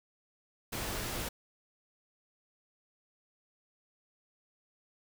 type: noise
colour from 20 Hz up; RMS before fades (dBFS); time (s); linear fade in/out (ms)
pink; -37; 0.72-1.29; 10
effects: none